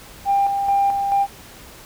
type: tone with tremolo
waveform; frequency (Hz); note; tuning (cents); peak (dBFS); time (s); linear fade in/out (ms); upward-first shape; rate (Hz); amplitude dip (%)
sine; 796; G5; +26; -13; 0.25-1.27; 50; square; 2.3; 45
effects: tanh soft clip ceiling -10 dBFS + pink hiss -42 dBFS RMS until 1.85 s